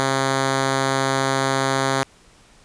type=tone; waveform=5% pulse; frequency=134.5 Hz; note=C3; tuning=48 cents sharp; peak=-7 dBFS; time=0-2.03 s; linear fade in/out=0 ms; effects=pink hiss -52 dBFS RMS until 2.64 s + resampled to 22050 Hz